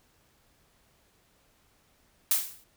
blue noise with exponential decay, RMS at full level -21 dBFS, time 2.31-2.64 s, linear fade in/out 2 ms, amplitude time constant 70 ms, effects pink hiss -66 dBFS RMS until 2.76 s

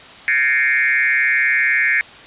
sine tone with frequency modulation, 1972 Hz, B6, 3 cents flat, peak -13 dBFS, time 0.28-2.01 s, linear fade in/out 0 ms, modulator 132 Hz, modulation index 2.6, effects white hiss -39 dBFS RMS until 2.26 s + resampled to 8000 Hz

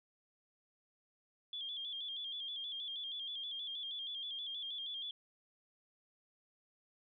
sine tone with vibrato, 3326 Hz, G#7, 2 cents sharp, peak -40 dBFS, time 1.53-5.11 s, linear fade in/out 2 ms, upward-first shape square, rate 6.3 Hz, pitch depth 60 cents each way, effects none

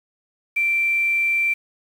sine tone with quantisation, 2349 Hz, D7, in tune, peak -17 dBFS, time 0.56-1.54 s, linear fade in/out 10 ms, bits 7, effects none

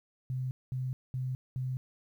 sine tone bursts, 128.7 Hz, C3, 28 cents flat, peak -31 dBFS, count 4, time 0.3-1.77 s, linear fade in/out 0 ms, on 210 ms, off 210 ms, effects 11-bit

